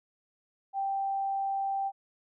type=tone; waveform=sine; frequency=784 Hz; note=G5; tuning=in tune; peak=-28 dBFS; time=0.73-1.92 s; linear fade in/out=50 ms; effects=none